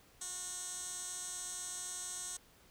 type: tone with band-pass filter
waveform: 15% pulse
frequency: 364.1 Hz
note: F#4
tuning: 28 cents flat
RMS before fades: -43 dBFS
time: 0.21-2.37 s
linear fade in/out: 5 ms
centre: 7600 Hz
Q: 5.8
effects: pink hiss -64 dBFS RMS until 2.7 s